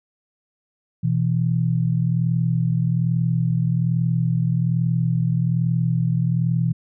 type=tone pair together; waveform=sine; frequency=123.62 / 164.81 Hz; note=B2 / E3; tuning=+2 / 0 cents; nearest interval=perfect fourth; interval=498 cents; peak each=-20 dBFS; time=1.03-6.73 s; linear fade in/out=10 ms; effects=none